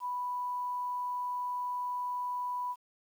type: tone with quantisation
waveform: sine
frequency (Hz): 988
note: B5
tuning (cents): 0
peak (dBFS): -32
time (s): 0-2.76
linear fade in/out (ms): 50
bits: 10
effects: none